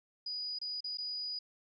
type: tone with dropouts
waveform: sine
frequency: 4926 Hz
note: D#8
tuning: 18 cents flat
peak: -36 dBFS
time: 0.26-1.39 s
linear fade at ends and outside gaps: 5 ms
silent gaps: 0.588-0.614 / 0.806-0.842 / 0.973-0.983 s
effects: none